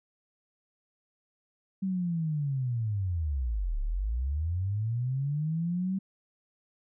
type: linear two-way sweep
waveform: sine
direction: down then up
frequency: 194.3 to 33.14 to 194.3 Hz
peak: -27 dBFS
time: 1.82-5.99 s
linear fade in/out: 10 ms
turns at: 3.8 s
effects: none